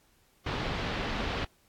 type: low-pass noise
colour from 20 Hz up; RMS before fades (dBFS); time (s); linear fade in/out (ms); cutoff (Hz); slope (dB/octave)
pink; -33; 0.46-1.45; 5; 4000; 24
effects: pink hiss -66 dBFS RMS until 1.68 s + AAC 64 kbps